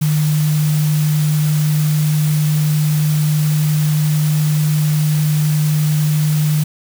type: tone in noise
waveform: sine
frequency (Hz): 151.9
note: D#3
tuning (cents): -41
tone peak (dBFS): -12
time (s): 0.01-6.64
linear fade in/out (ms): 10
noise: white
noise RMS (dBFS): -28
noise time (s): 0.01-6.64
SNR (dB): +13
effects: none